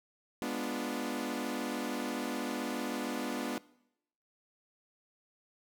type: chord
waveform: sawtooth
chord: G# diminished seventh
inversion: none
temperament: equal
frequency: 207.7 / 246.9 / 293.7 / 349.2 Hz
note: G#3 / B3 / D4 / F4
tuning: 0 / 0 / 0 / 0 cents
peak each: -38 / -33 / -35 / -38 dBFS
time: 0.42-3.58 s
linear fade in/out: 0 ms
effects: noise-tail reverb RT60 0.8 s tail -21 dB re dry